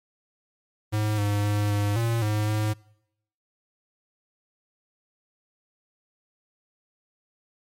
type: tone with pitch steps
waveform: square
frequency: 106.6 / 102.7 / 103.6 / 102.6 / 115.8 / 106 / 107 Hz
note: G#2 / G#2 / G#2 / G#2 / A#2 / G#2 / A2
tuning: +46 / -19 / -4 / -21 / -11 / +36 / -48 cents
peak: -23 dBFS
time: 0.92-2.74 s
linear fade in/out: 20 ms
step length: 260 ms
effects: noise-tail reverb RT60 0.8 s tail -24 dB re dry + MP3 64 kbps